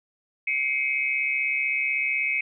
sine tone cluster, 2144 / 2280 / 2547 Hz, C7 / C#7 / D#7, +42 / +48 / +40 cents, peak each -27 dBFS, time 0.47-2.41 s, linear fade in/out 5 ms, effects none

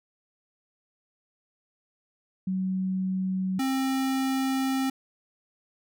sine / square tone pair in turn, 187.8 / 265.6 Hz, F#3 / C4, +26 / +26 cents, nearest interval tritone, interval 600 cents, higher second, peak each -25 dBFS, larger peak neither, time 2.47-3.59 / 3.59-4.9 s, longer second, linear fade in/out 5 ms, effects none

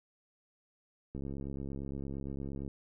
click train, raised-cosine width 3 ms, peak -28 dBFS, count 106, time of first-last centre 1.15-2.678 s, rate 68.7 Hz, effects none

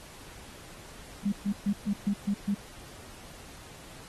sine tone bursts, 201.9 Hz, G#3, 49 cents flat, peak -24 dBFS, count 7, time 1.25-2.548 s, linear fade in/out 10 ms, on 74 ms, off 130 ms, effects pink hiss -49 dBFS RMS until 4.08 s + AAC 32 kbps

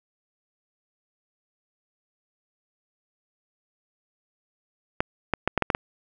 clicks, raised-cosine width 0.5 ms, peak -6 dBFS, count 7, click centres 5.005 / 5.337 / 5.476 / 5.577 / 5.623 / 5.702 / 5.749 s, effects none

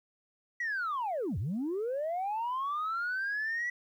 sine linear two-way sweep, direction down then up, 1963 to 77.78 to 1963 Hz, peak -29 dBFS, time 0.6-3.7 s, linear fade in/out 5 ms, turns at 1.38 s, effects tanh soft clip ceiling -28 dBFS + 11-bit

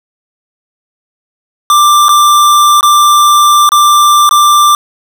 square tone with dropouts, 1182 Hz, D6, 11 cents sharp, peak -4 dBFS, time 1.7-4.75 s, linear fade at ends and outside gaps 1 ms, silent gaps 2.084-2.091 / 2.809-2.829 / 3.691-3.719 / 4.292-4.31 s, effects none

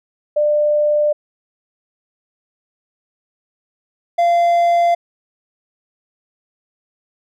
sine / triangle tone pair in turn, 596 / 689 Hz, D5 / F5, +25 / -24 cents, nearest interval minor third, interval 251 cents, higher second, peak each -12 / -9 dBFS, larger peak second, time 0.36-1.13 / 4.18-4.95 s, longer neither, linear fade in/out 10 ms, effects none

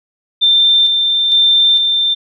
sine tone with tremolo, 3578 Hz, A7, 28 cents sharp, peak -7 dBFS, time 0.41-2.15 s, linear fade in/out 20 ms, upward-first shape square, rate 1.1 Hz, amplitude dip 35%, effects none

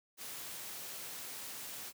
white noise, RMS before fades -45 dBFS, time 0.17-1.93 s, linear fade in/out 50 ms, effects high-pass 100 Hz 12 dB/octave

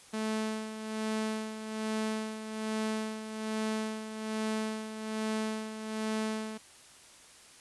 sawtooth tone with tremolo, 218 Hz, A3, 16 cents flat, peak -26 dBFS, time 0.13-6.58 s, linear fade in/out 10 ms, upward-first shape sine, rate 1.2 Hz, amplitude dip 65%, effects white hiss -55 dBFS RMS until 7.6 s + resampled to 24000 Hz

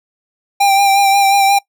square tone with vibrato, 792 Hz, G5, 18 cents sharp, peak -9 dBFS, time 0.6-1.59 s, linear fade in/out 10 ms, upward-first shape sine, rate 5.6 Hz, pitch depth 27 cents each way, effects noise-tail reverb RT60 0.1 s tail -22 dB re dry

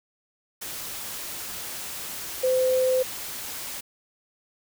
sine tone in noise, 514 Hz, C5, 31 cents flat, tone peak -19 dBFS, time 2.43-3.03 s, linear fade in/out 10 ms, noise white, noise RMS -35 dBFS, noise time 0.61-3.81 s, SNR +13 dB, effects none

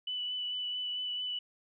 sine tone with vibrato, 2977 Hz, F#7, 10 cents sharp, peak -33 dBFS, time 0.07-1.39 s, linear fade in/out 5 ms, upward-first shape sine, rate 4.5 Hz, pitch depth 13 cents each way, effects none

